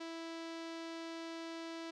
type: tone with low-pass filter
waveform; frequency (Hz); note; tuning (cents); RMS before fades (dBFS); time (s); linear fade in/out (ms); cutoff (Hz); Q
sawtooth; 329.6; E4; 0; -45; 0-1.91; 10; 4900; 1.4
effects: none